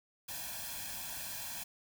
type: noise with comb filter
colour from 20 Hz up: white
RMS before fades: -42 dBFS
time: 0.28-1.64 s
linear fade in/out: 10 ms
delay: 1.2 ms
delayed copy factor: +0.95
effects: none